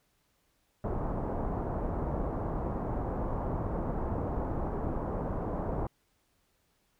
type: low-pass noise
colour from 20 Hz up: pink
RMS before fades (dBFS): -33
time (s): 0.84-5.87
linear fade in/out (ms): 2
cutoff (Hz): 1000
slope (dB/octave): 24
effects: pink hiss -73 dBFS RMS until 6.99 s